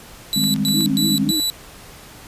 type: tone bursts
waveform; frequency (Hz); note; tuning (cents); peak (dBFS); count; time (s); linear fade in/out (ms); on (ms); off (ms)
sawtooth; 3951; B7; 0; -15; 4; 0.33-1.5; 0; 210; 110
type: chord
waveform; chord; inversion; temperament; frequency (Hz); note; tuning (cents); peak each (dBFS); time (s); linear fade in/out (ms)
sine; Ab major seventh; second; equal; 155.56 / 196 / 207.7 / 261.6; Eb3 / G3 / Ab3 / C4; 0 / 0 / 0 / 0; -25 / -26 / -21 / -24; 0.36-1.31; 5
type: click train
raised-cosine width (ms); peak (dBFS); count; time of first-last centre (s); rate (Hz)
0.2; -16; 4; 0.44-0.807; 8.17
type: tone with vibrato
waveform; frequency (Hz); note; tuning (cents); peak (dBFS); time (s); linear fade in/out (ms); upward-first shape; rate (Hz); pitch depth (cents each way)
sine; 293.7; D4; 0; -22; 0.74-1.4; 0; triangle; 3.8; 190
effects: pink hiss -41 dBFS RMS until 2.27 s + resampled to 32000 Hz